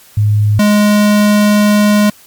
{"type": "tone pair in turn", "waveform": ["sine", "square"], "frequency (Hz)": [105, 208.1], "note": ["G#2", "G#3"], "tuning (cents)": [19, 4], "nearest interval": "octave", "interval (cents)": 1185, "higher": "second", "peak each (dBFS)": -7, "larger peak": "neither", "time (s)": [[0.17, 0.59], [0.59, 2.1]], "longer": "second", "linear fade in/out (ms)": 5, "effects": ["white hiss -42 dBFS RMS until 2.26 s", "MP3 96 kbps"]}